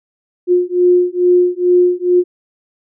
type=beating tone pair; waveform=sine; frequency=356.3 / 358.6 Hz; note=F4 / F4; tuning=+35 / +46 cents; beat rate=2.3 Hz; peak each=-12 dBFS; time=0.47-2.24 s; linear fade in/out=50 ms; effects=none